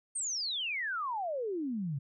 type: exponential sweep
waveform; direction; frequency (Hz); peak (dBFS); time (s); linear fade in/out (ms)
sine; down; 8900 to 130.81; -32; 0.15-1.99; 10
effects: none